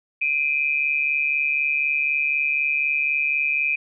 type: tone pair together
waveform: sine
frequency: 2387 / 2531 Hz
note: D7 / D#7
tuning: +28 / +29 cents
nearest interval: minor second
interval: 101 cents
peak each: -22 dBFS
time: 0.21-3.76 s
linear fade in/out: 10 ms
effects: none